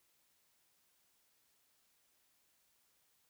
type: silence
effects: white hiss -75 dBFS RMS until 3.29 s